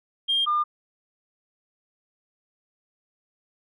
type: tone pair in turn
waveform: sine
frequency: 3209 / 1204.5 Hz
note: G7 / D6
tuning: +40 / +43 cents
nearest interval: octave + perfect fourth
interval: 1697 cents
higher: first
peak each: -19 / -19 dBFS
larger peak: neither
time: 0.28-0.46 / 0.46-0.64 s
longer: neither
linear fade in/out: 20 ms
effects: tanh soft clip ceiling -15 dBFS